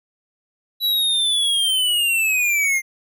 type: linear sweep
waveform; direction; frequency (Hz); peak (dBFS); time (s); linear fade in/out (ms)
square; down; 3951 to 2093; -17; 0.8-2.82; 50
effects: none